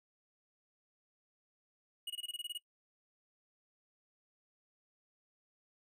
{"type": "tone bursts", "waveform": "square", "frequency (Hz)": 2894, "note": "F#7", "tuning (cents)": -39, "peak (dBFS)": -39, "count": 10, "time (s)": [2.07, 2.577], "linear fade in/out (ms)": 5, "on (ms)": 30, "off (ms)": 23, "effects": ["noise-tail reverb RT60 0.1 s tail -19 dB re dry"]}